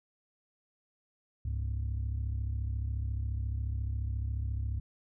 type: tone pair together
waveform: sine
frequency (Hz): 67.84 / 102.1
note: C#2 / G#2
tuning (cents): -37 / -29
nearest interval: perfect fifth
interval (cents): 708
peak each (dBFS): -31 / -33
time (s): 1.45-4.8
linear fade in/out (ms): 5
effects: tanh soft clip ceiling -27 dBFS